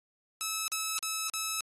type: tone bursts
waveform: 5% pulse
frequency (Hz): 1300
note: E6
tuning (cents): -24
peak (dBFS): -19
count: 4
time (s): 0.41-1.607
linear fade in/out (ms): 0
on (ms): 270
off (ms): 39
effects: AAC 32 kbps